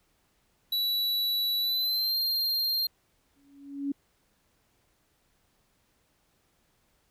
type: tone with pitch glide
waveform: square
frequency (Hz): 3935 to 4193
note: B7 to C8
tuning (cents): -7 to +3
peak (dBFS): -26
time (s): 0.72-2.87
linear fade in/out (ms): 5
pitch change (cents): +110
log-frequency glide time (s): 1.6-2.17
type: tone with exponential growth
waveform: sine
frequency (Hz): 280.4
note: C#4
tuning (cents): +20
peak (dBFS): -25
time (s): 3.36-3.92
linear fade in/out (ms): 5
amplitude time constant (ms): 120
effects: pink hiss -70 dBFS RMS until 7.1 s